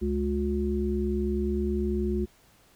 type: tone cluster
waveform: sine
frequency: 69.7 / 210 / 359.3 Hz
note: C#2 / G#3 / F4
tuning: +10 / +19 / +49 cents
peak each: -29 dBFS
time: 0.01-2.26 s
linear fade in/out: 20 ms
effects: pink hiss -60 dBFS RMS until 2.75 s